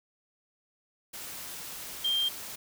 sine tone in noise, 3183 Hz, G7, 26 cents sharp, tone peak -25 dBFS, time 2.04-2.29 s, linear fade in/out 10 ms, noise white, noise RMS -41 dBFS, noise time 1.13-2.56 s, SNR +13 dB, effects none

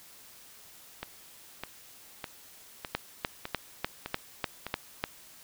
two click trains, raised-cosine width 0.3 ms, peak -19 / -12 dBFS, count 7 / 8, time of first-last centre 1.03-4.666 / 2.95-5.04 s, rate 1.65 / 3.35 Hz, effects white hiss -53 dBFS RMS until 5.43 s

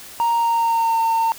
triangle tone with pitch glide, 932.3 to 908.4 Hz, A#5 to A#5, 0 to -45 cents, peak -13 dBFS, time 0.2-1.32 s, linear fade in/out 0 ms, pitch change -45 cents, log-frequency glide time 0.35-1 s, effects tanh soft clip ceiling -9 dBFS + white hiss -39 dBFS RMS until 1.38 s

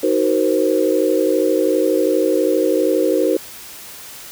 sine chord, C half-diminished seventh, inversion first, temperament just, 314 / 376.7 / 470.9 / 523.3 Hz, Eb4 / Gb4 / Bb4 / C5, +16 / +31 / +18 / 0 cents, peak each -19 dBFS, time 0.03-3.37 s, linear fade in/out 5 ms, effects white hiss -36 dBFS RMS until 4.31 s

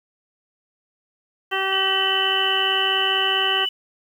harmonic tone, 384.7 Hz, G4, 33 cents flat, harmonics 1 / 2 / 3 / 4 / 5 / 7 / 8, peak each -28 / -28 / -28 / -28 / -28 / -28 / -28 dBFS, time 1.51-3.66 s, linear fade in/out 20 ms
sine tone with pitch glide, 3001 to 2973 Hz, F#7 to F#7, +24 to +8 cents, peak -21 dBFS, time 1.72-3.69 s, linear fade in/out 5 ms, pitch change -16 cents, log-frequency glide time 1.88-2.62 s
effects 8-bit

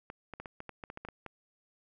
clicks, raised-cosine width 0.5 ms, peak -27 dBFS, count 12, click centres 0.101 / 0.337 / 0.4 / 0.458 / 0.604 / 0.693 / 0.838 / 0.901 / 0.974 / 1.05 / 1.087 / 1.263 s, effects none

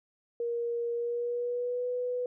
sine tone with pitch glide, 471.3 to 494.7 Hz, A#4 to B4, +19 to +3 cents, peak -29 dBFS, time 0.4-2.26 s, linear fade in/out 2 ms, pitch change +84 cents, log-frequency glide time 0.93-1.87 s, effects none

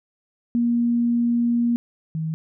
sine tone pair in turn, 237 / 159.19 Hz, A#3 / D#3, +29 / +40 cents, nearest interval perfect fifth, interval 689 cents, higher first, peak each -17 / -23 dBFS, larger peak first, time 0.55-1.76 / 2.15-2.34 s, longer first, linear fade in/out 0 ms, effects none

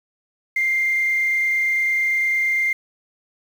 sine tone with frequency modulation, 2100 Hz, C7, 6 cents sharp, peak -16 dBFS, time 0.56-2.73 s, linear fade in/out 5 ms, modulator 28.8 Hz, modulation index 0.55, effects tanh soft clip ceiling -13 dBFS + 7-bit

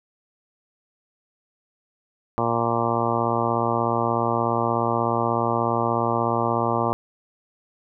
harmonic tone, 116.7 Hz, A#2, 2 cents sharp, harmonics 1 / 2 / 3 / 4 / 5 / 6 / 7 / 8 / 9 / 10, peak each -29 / -29 / -29 / -29 / -29 / -29 / -29 / -29 / -29 / -29 dBFS, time 2.38-6.93 s, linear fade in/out 0 ms, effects none

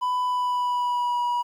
triangle tone with pitch glide, 997 to 968.6 Hz, B5 to B5, +16 to -34 cents, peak -20 dBFS, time 0.01-1.43 s, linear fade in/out 20 ms, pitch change -50 cents, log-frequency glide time 0.24-1.21 s, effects 10-bit

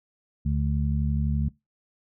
harmonic tone, 72 Hz, D2, 34 cents flat, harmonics 1 / 2 / 3, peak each -25 / -26 / -30 dBFS, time 0.45-1.49 s, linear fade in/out 10 ms, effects noise-tail reverb RT60 0.2 s tail -21 dB re dry

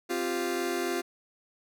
sawtooth chord, C suspended fourth, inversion none, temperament just, 261.6 / 348.8 / 392.4 Hz, C4 / F4 / G4, 0 / -2 / +2 cents, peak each -32 / -26 / -30 dBFS, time 0.09-1.02 s, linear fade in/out 20 ms, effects none

